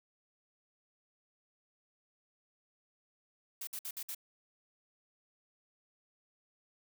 blue noise bursts, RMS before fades -41 dBFS, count 5, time 3.61-4.148 s, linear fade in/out 5 ms, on 62 ms, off 57 ms, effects none

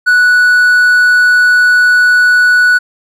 triangle tone, 1476 Hz, F#6, 5 cents flat, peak -3 dBFS, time 0.06-2.79 s, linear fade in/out 20 ms, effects none

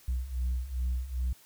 sine beating tone pair, 61 / 63.5 Hz, B1 / B1, -21 / +49 cents, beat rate 2.5 Hz, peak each -32 / -29 dBFS, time 0.08-1.33 s, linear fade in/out 5 ms, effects tanh soft clip ceiling -25 dBFS + white hiss -58 dBFS RMS until 1.45 s

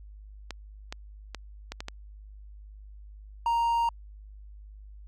clicks, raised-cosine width 0.2 ms, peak -18 dBFS, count 6, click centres 0.507 / 0.925 / 1.347 / 1.72 / 1.805 / 1.884 s
triangle tone, 932.3 Hz, A#5, in tune, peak -21 dBFS, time 3.46-3.89 s, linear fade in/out 2 ms
effects added 51 Hz sine -44 dBFS peak until 5.07 s

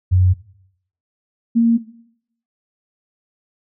sine tone pair in turn, 91.8 / 231.3 Hz, F#2 / A#3, -13 / -13 cents, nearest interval octave + major third, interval 1600 cents, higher second, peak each -10 dBFS, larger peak neither, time 0.11-0.34 / 1.55-1.78 s, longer neither, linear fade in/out 20 ms, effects noise-tail reverb RT60 0.7 s tail -17 dB re dry

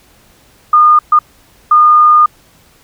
sine tone bursts at uneven times, 1219 Hz, D#6, 36 cents flat, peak -3 dBFS, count 3, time 0.73-0.99 / 1.12-1.19 / 1.71-2.26 s, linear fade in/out 5 ms, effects pink hiss -47 dBFS RMS until 2.83 s

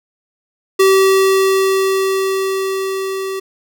square tone with level ramp, 384.8 Hz, G4, 32 cents flat, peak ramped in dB -8 to -21 dBFS, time 0.79-3.4 s, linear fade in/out 10 ms, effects none

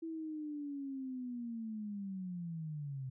sine linear sweep, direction down, 329.6 to 128.2 Hz, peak -39 dBFS, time 0.02-3.1 s, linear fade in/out 10 ms, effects none

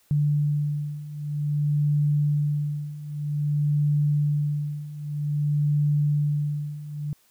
sine beating tone pair, 146.83 / 147.35 Hz, D3 / D3, 0 / +6 cents, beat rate 0.52 Hz, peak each -26 / -23 dBFS, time 0.11-7.13 s, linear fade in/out 0 ms, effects white hiss -62 dBFS RMS until 7.3 s

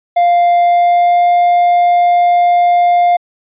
triangle tone with pitch glide, 698.5 to 703.4 Hz, F5 to F5, 0 to +12 cents, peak -5 dBFS, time 0.16-3.17 s, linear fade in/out 10 ms, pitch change +12 cents, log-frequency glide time 0.62-1.27 s, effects resampled to 8000 Hz

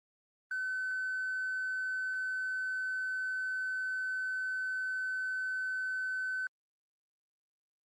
sine tone with hard clipping, 1519 Hz, F#6, 45 cents sharp, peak -33 dBFS, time 0.51-6.47 s, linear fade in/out 2 ms, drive 1 dB, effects Opus 24 kbps

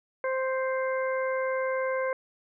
harmonic tone, 523.3 Hz, C5, in tune, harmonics 1 / 2 / 3 / 4, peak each -27 / -34 / -36 / -38 dBFS, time 0.24-2.13 s, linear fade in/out 2 ms, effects none

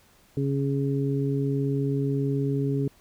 harmonic tone, 138.59 Hz, C#3, in tune, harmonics 1 / 2 / 3, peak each -25 / -28 / -30 dBFS, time 0.37-2.88 s, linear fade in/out 2 ms, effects pink hiss -59 dBFS RMS until 3 s

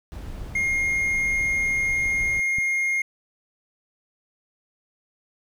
brown noise, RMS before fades -35 dBFS, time 0.12-2.4 s, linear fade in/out 0 ms
triangle tone, 2134 Hz, C7, 34 cents sharp, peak -19 dBFS, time 0.55-3.02 s, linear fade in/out 5 ms
click, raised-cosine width 5 ms, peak -23 dBFS, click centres 2.585 s
effects none

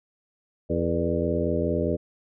harmonic tone with a mistuned harmonic, 84.8 Hz, E2, 50 cents sharp, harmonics 1 / 2 / 3 / 4 / 5 / 6 / 7, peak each -30 / -30 / -30 / -30 / -30 / -30 / -30 dBFS, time 0.69-1.97 s, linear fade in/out 20 ms, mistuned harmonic 6, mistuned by -59 cents, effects none

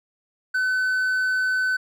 triangle tone, 1513 Hz, F#6, 38 cents sharp, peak -18 dBFS, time 0.54-1.77 s, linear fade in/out 10 ms, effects none

